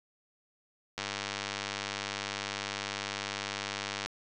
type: click train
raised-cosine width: 0.2 ms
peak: -16 dBFS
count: 309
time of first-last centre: 0.98-4.06 s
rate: 100 Hz
effects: resampled to 24000 Hz